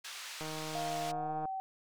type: band-pass noise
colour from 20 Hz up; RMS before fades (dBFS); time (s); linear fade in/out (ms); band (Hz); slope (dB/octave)
white; -45; 0.04-1.12; 10; 1100 to 5400; 12
type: click train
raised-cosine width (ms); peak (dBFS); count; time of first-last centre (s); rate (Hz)
1; -29; 164; 0.41-1.455; 156
type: tone with pitch glide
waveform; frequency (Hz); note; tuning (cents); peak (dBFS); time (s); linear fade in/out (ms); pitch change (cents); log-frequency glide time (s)
sine; 698.5 to 766.1; F5 to G5; 0 to -40; -35; 0.75-1.6; 0; +160; 1.06-1.32
effects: none